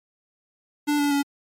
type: tone with pitch steps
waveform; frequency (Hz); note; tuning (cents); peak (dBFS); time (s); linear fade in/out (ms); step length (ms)
square; 293.7 / 288.3 / 283; D4 / D4 / C#4; 0 / -32 / +36; -20; 0.87-1.23; 20; 120
effects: MP3 64 kbps